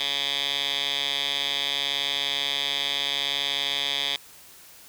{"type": "tone with band-pass filter", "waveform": "10% pulse", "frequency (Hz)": 140.7, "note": "C#3", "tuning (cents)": 26, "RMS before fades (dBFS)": -27, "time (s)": [0, 4.16], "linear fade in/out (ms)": 2, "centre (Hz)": 3400, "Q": 4.6, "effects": ["white hiss -49 dBFS RMS until 4.88 s"]}